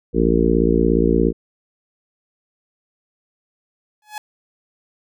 harmonic tone, 57.1 Hz, A#1, 35 cents flat, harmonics 1 / 3 / 4 / 5 / 6 / 7 / 8, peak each -21 / -21 / -21 / -21 / -21 / -21 / -21 dBFS, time 0.13-1.33 s, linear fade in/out 50 ms
sawtooth tone with exponential growth, 847 Hz, G#5, 34 cents sharp, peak -20 dBFS, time 4.02-4.18 s, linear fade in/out 2 ms, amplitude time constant 34 ms
effects none

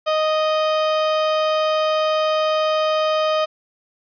30% pulse tone, 622 Hz, D#5, 1 cent flat, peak -14 dBFS, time 0.06-3.46 s, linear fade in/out 20 ms, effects resampled to 11025 Hz + 9-bit

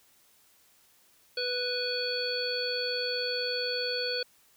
harmonic tone with a mistuned harmonic, 494.2 Hz, B4, 1 cent sharp, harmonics 1 / 3 / 5 / 7 / 9, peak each -33 / -37 / -40 / -40 / -32 dBFS, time 1.37-4.23 s, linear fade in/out 5 ms, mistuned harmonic 7, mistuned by -57 cents, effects white hiss -63 dBFS RMS until 4.56 s

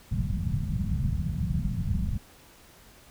white low-pass noise, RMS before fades -28 dBFS, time 0.11-2.18 s, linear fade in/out 10 ms, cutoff 190 Hz, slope 48 dB/octave, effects pink hiss -54 dBFS RMS until 3.1 s

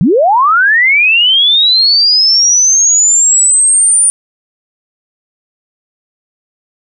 sine linear sweep, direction up, 140 to 9397 Hz, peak -5 dBFS, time 0.01-4.1 s, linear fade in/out 0 ms, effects none

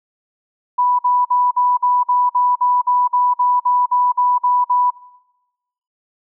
sine tone bursts, 987.8 Hz, B5, in tune, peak -12 dBFS, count 16, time 0.78-4.905 s, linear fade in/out 10 ms, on 210 ms, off 51 ms, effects noise-tail reverb RT60 1.0 s tail -20 dB re dry

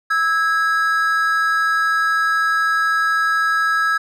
triangle tone pair together, 1308 / 1648 Hz, E6 / G#6, -14 / -14 cents, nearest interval major third, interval 400 cents, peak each -16 dBFS, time 0.1-3.98 s, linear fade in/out 10 ms, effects none

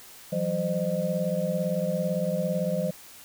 sine tone cluster, 168.6 / 186.4 / 519 / 613 Hz, E3 / F#3 / C5 / D#5, +39 / +13 / -14 / -26 cents, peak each -30 dBFS, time 0.32-2.91 s, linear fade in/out 10 ms, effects white hiss -48 dBFS RMS until 3.24 s

